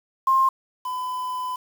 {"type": "tone pair in turn", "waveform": ["sine", "triangle"], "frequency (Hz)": [1061, 1007], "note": ["C6", "B5"], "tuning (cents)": [24, 33], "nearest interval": "minor second", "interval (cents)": 91, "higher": "first", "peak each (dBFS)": [-15, -24], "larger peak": "first", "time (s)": [[0.27, 0.49], [0.85, 1.56]], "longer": "second", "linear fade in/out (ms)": 5, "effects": ["7-bit"]}